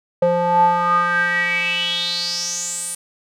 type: tone with band-pass filter sweep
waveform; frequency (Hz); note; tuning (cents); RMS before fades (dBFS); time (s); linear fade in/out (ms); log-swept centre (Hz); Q
square; 174.61; F3; 0; -19; 0.22-2.95; 5; 580 to 9500; 7.7
effects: none